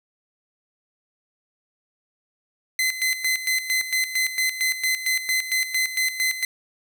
sawtooth tone with tremolo, 2045 Hz, C7, 40 cents flat, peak -16 dBFS, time 2.79-6.45 s, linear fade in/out 2 ms, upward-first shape square, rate 4.4 Hz, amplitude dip 70%, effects none

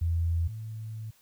sine tone pair in turn, 83.7 / 110.03 Hz, E2 / A2, +27 / 0 cents, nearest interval perfect fourth, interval 473 cents, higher second, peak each -24 / -35 dBFS, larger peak first, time 0.01-0.48 / 0.48-1.11 s, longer second, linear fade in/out 10 ms, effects white hiss -63 dBFS RMS until 1.21 s

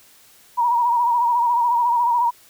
sine tone with vibrato, 954 Hz, A#5, 40 cents sharp, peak -15 dBFS, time 0.57-2.31 s, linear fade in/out 20 ms, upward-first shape sine, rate 14 Hz, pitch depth 56 cents each way, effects white hiss -51 dBFS RMS until 2.49 s

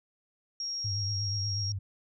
sine tone, 5588 Hz, F8, in tune, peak -32 dBFS, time 0.6-1.72 s, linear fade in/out 2 ms
sine tone with vibrato, 100.2 Hz, G2, 38 cents sharp, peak -31 dBFS, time 0.84-1.79 s, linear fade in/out 10 ms, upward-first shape triangle, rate 8.3 Hz, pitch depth 110 cents each way
effects none

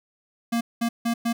square tone bursts at uneven times, 233.1 Hz, A#3, in tune, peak -22 dBFS, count 4, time 0.52-0.61 / 0.81-0.89 / 1.05-1.14 / 1.25-1.33 s, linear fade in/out 10 ms, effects none

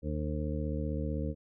harmonic tone, 75.7 Hz, D#2, 47 cents flat, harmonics 1 / 2 / 3 / 4 / 6 / 7, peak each -34 / -37 / -39 / -40 / -42 / -42 dBFS, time 0.02-1.35 s, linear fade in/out 50 ms, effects none

